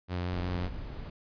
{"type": "tone with vibrato", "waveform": "sawtooth", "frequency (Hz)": 89.3, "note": "F2", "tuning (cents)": 39, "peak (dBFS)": -27, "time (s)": [0.08, 0.7], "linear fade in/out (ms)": 50, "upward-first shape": "square", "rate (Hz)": 5.5, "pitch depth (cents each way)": 16}
{"type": "noise", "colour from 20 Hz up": "brown", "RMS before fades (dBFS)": -39, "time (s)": [0.33, 1.1], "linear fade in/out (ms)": 5}
{"effects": ["resampled to 11025 Hz"]}